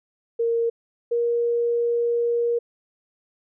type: tone pair in turn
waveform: sine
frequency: 463.8 / 472.2 Hz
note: A#4 / A#4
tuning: -9 / +22 cents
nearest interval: unison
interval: 31 cents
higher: second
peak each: -19 dBFS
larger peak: neither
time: 0.39-0.7 / 1.11-2.59 s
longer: second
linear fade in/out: 10 ms
effects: none